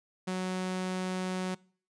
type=tone; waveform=sawtooth; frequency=185 Hz; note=F#3; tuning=in tune; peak=-27 dBFS; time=0.27-1.55 s; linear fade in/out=10 ms; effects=noise-tail reverb RT60 0.5 s tail -24 dB re dry + resampled to 22050 Hz